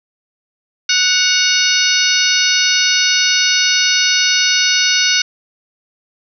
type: harmonic tone with a mistuned harmonic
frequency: 740 Hz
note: F#5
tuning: in tune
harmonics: 2 / 3 / 4 / 5 / 6 / 7 / 8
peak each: -19 / -19 / -19 / -19 / -19 / -19 / -19 dBFS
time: 0.89-5.22 s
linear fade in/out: 5 ms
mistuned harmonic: 4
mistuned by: -65 cents
effects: none